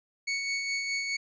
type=tone with tremolo; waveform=sawtooth; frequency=2222 Hz; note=C#7; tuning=4 cents sharp; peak=-24 dBFS; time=0.27-1.17 s; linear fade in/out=10 ms; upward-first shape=sine; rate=4.8 Hz; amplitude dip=35%; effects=resampled to 16000 Hz